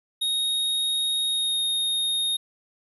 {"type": "tone with pitch glide", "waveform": "square", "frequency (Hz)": [3739, 3709], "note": ["A#7", "A#7"], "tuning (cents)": [4, -9], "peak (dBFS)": -23, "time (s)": [0.21, 2.37], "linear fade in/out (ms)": 10, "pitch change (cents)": -13, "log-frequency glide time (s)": [1.28, 1.6], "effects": ["10-bit"]}